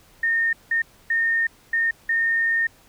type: tone bursts at uneven times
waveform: sine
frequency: 1830 Hz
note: A#6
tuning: 32 cents flat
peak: -18 dBFS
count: 5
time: 0.23-0.53 / 0.71-0.82 / 1.1-1.47 / 1.73-1.91 / 2.09-2.67 s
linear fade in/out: 5 ms
effects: pink hiss -54 dBFS RMS until 2.88 s